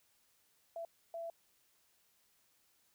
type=tone bursts at uneven times; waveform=sine; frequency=669 Hz; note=E5; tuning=25 cents sharp; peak=-40 dBFS; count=2; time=0.76-0.85 / 1.14-1.3 s; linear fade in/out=2 ms; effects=white hiss -73 dBFS RMS until 2.94 s